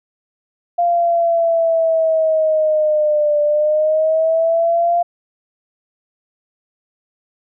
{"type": "linear two-way sweep", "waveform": "sine", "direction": "down then up", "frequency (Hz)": [696, 590, 696], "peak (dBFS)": -12, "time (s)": [0.78, 5.03], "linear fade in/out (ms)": 10, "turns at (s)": 3.41, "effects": []}